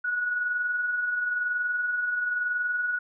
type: tone pair together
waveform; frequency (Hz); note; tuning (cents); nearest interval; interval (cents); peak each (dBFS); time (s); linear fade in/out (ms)
sine; 1443 / 1464; F#6 / F#6; -44 / -19; unison; 25; -37 / -25; 0.04-2.99; 10
effects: none